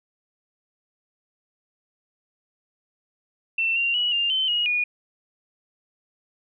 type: tone with pitch steps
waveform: sine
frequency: 2687 / 2766 / 2927 / 2800 / 3073 / 2889 / 2450 Hz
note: E7 / F7 / F#7 / F7 / G7 / F#7 / D#7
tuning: +33 / -17 / -19 / +4 / -35 / -42 / -27 cents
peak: -20 dBFS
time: 3.58-4.84 s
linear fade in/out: 5 ms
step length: 180 ms
effects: none

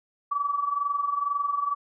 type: tone with amplitude modulation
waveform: sine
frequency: 1148 Hz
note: D6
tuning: 40 cents flat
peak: -21 dBFS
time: 0.31-1.75 s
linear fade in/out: 10 ms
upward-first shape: sine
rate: 22.1 Hz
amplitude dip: 70%
effects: none

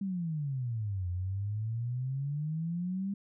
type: exponential two-way sweep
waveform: sine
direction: down then up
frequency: 201.2 to 87.8 to 201.2 Hz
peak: -31 dBFS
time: 0.01-3.14 s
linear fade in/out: 5 ms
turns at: 1.09 s
effects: none

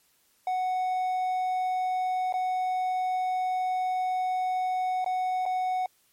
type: tone with dropouts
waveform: triangle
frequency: 740 Hz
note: F#5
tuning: in tune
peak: -23 dBFS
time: 0.47-5.86 s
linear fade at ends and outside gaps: 2 ms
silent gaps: 2.325-2.339 / 5.045-5.061 / 5.455-5.461 s
effects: white hiss -66 dBFS RMS until 6.12 s + MP3 64 kbps

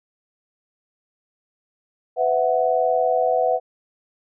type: chord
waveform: sine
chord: B suspended fourth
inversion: none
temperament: equal with one note detuned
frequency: 502.5 / 659.3 / 740 Hz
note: B4 / E5 / F#5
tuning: +30 / 0 / 0 cents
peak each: -21 dBFS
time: 2.16-3.6 s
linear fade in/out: 50 ms
effects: none

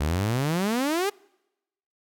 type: exponential sweep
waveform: sawtooth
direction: up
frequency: 69.3 to 420.5 Hz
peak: -19 dBFS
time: 0-1.1 s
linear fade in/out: 10 ms
effects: noise-tail reverb RT60 0.9 s tail -26 dB re dry

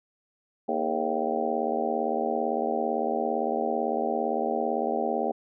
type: harmonic tone with a mistuned harmonic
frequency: 77.78 Hz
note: D#2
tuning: in tune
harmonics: 3 / 4 / 5 / 6 / 7 / 8 / 9 / 10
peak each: -33 / -36 / -32 / -36 / -32 / -35 / -32 / -31 dBFS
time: 0.68-5.32 s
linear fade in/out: 10 ms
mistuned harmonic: 5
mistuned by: +83 cents
effects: none

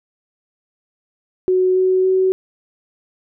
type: tone with pitch steps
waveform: sine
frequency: 370 / 373 / 376 Hz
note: F#4 / F#4 / F#4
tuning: 0 / +14 / +28 cents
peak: -12 dBFS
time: 1.48-2.32 s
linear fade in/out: 0 ms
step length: 280 ms
effects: none

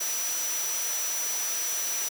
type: tone in noise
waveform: sine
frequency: 5900 Hz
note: F#8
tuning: 6 cents flat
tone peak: -29 dBFS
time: 0-2.09 s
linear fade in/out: 10 ms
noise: white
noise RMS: -33 dBFS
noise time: 0-2.09 s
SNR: +1 dB
effects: high-pass 400 Hz 12 dB/octave

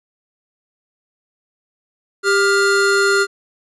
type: tone pair together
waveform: square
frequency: 395.7 / 1410 Hz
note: G4 / F6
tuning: +16 / +16 cents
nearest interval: octave + minor seventh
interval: 2200 cents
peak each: -16 dBFS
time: 2.23-3.27 s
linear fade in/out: 50 ms
effects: resampled to 22050 Hz

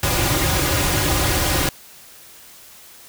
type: noise with comb filter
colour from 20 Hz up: pink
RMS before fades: -19 dBFS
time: 0.03-1.69 s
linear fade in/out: 2 ms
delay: 4.5 ms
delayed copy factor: -0.75
effects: white hiss -44 dBFS RMS until 3.08 s

